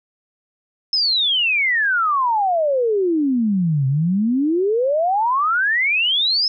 sine exponential two-way sweep, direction down then up, 5274 to 130 to 5274 Hz, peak -15 dBFS, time 0.93-6.48 s, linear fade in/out 2 ms, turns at 3.87 s, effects none

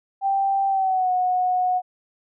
sine tone with pitch glide, 784 to 731.5 Hz, G5 to F#5, 0 to -20 cents, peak -18 dBFS, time 0.21-1.82 s, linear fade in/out 50 ms, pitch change -120 cents, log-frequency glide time 0.68-1.11 s, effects none

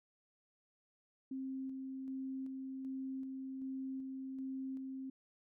sine tone with tremolo, 265 Hz, C4, 22 cents sharp, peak -39 dBFS, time 1.31-5.1 s, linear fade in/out 5 ms, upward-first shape square, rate 1.3 Hz, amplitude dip 25%, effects none

